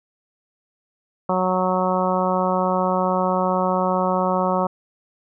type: harmonic tone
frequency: 184.5 Hz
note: F#3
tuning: 5 cents flat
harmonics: 1 / 2 / 3 / 4 / 5 / 6 / 7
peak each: -24 / -28 / -23 / -26 / -25 / -26 / -29 dBFS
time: 1.29-4.67 s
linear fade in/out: 5 ms
effects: none